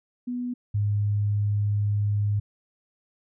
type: tone pair in turn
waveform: sine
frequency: 245.9 / 103.21 Hz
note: B3 / G#2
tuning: -7 / -10 cents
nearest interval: octave + minor third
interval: 1503 cents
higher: first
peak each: -27 / -21 dBFS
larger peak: second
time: 0.27-0.54 / 0.74-2.4 s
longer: second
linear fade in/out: 10 ms
effects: none